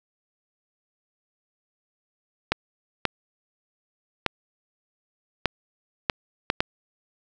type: clicks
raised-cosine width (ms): 0.3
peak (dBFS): -4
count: 7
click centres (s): 2.52 / 3.053 / 4.263 / 5.457 / 6.098 / 6.501 / 6.605
effects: none